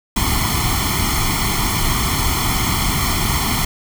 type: noise with comb filter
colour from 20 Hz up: pink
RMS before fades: -18 dBFS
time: 0.16-3.65 s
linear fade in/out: 5 ms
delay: 0.93 ms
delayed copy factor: +0.9
effects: none

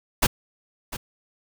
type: noise with echo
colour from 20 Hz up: pink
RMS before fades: -18 dBFS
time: 0.22-0.27 s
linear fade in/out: 10 ms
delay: 700 ms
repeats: 1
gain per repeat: -14 dB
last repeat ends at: 0.97 s
effects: none

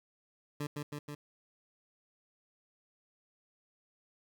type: tone with echo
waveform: 20% pulse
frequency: 146.83 Hz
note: D3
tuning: in tune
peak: -30 dBFS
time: 0.6-0.67 s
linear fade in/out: 5 ms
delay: 160 ms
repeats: 3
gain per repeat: -2 dB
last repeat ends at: 1.15 s
effects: 12-bit

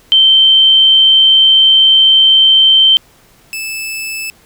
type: tone pair in turn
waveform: sine / sawtooth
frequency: 3114 / 2625 Hz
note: G7 / E7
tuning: -12 / -8 cents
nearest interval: minor third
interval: 296 cents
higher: first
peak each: -4 / -16 dBFS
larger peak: first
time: 0.12-2.97 / 3.53-4.3 s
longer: first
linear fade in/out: 0 ms
effects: pink hiss -47 dBFS RMS until 4.45 s

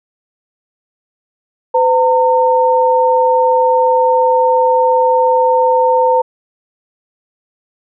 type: tone pair together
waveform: sine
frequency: 508 / 911.4 Hz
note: B4 / A#5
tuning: +49 / -39 cents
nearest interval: minor seventh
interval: 1012 cents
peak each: -11 dBFS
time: 1.74-6.22 s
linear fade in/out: 10 ms
effects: none

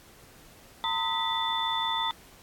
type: tone cluster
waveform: sine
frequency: 913 / 1019 / 1267 / 1963 / 3525 Hz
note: A#5 / C6 / D#6 / B6 / A7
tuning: -36 / -46 / +31 / -11 / +2 cents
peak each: -30 / -35 / -36 / -37 / -30 dBFS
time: 0.84-2.11 s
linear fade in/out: 0 ms
effects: pink hiss -54 dBFS RMS until 2.42 s + AAC 64 kbps

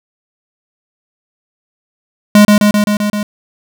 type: tone with echo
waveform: square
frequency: 207.9 Hz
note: G#3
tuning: 2 cents sharp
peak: -3 dBFS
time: 2.35-2.45 s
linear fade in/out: 2 ms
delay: 130 ms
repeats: 6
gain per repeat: -2 dB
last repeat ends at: 3.23 s
effects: none

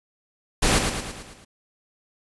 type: noise with echo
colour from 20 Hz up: pink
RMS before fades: -19 dBFS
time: 0.62-0.79 s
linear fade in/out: 10 ms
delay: 110 ms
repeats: 6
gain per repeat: -5 dB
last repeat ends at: 1.45 s
effects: resampled to 24000 Hz

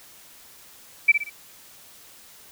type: tone with echo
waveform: sine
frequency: 2318 Hz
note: D7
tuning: 23 cents flat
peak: -10 dBFS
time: 1.08-1.12 s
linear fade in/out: 10 ms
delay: 60 ms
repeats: 3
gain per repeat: -8 dB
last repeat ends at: 1.3 s
effects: white hiss -49 dBFS RMS until 2.51 s

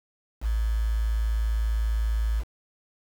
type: tone with quantisation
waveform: sine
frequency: 55 Hz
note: A1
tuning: in tune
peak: -22 dBFS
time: 0.41-2.44 s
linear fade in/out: 50 ms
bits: 7
effects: none

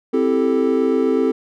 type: chord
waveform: triangle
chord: A minor seventh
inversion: first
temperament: equal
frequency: 261.6 / 329.6 / 392 / 440 Hz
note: C4 / E4 / G4 / A4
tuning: 0 / 0 / 0 / 0 cents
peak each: -17 / -21 / -19 / -17 dBFS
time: 0.13-1.32 s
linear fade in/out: 10 ms
effects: none

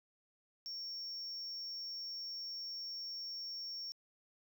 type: tone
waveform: sine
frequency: 5490 Hz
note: F8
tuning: 31 cents flat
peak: -39 dBFS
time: 0.66-3.92 s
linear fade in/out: 0 ms
effects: tanh soft clip ceiling -40 dBFS + 13-bit

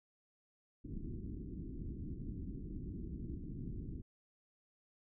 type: low-pass noise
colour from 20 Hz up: pink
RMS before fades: -44 dBFS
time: 0.84-4.02 s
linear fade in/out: 10 ms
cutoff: 350 Hz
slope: 48 dB/octave
effects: none

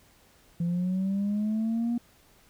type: linear sweep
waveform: sine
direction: up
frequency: 168.6 to 240 Hz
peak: -23 dBFS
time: 0.6-1.98 s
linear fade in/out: 5 ms
effects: tanh soft clip ceiling -23 dBFS + pink hiss -60 dBFS RMS until 2.49 s

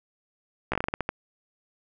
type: slowing click train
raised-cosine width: 0.5 ms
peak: -11 dBFS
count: 10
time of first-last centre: 0.72-1.091 s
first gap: 15 ms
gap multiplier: 1.24
effects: none

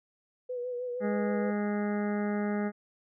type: tone with vibrato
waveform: sine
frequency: 493.4 Hz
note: B4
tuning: 2 cents flat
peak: -32 dBFS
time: 0.49-1.51 s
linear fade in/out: 10 ms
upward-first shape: sine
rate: 6.4 Hz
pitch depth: 36 cents each way
type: harmonic tone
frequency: 206.8 Hz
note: G#3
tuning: 7 cents flat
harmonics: 1 / 2 / 3 / 4 / 6 / 7 / 8 / 9 / 10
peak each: -29 / -35 / -39 / -41 / -45 / -46 / -47 / -48 / -49 dBFS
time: 1-2.72 s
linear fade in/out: 50 ms
effects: none

